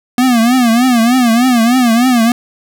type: tone with vibrato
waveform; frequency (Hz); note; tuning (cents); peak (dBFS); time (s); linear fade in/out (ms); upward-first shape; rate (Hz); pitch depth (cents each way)
square; 241.3; B3; -40; -8; 0.18-2.32; 2; triangle; 3.3; 150
effects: none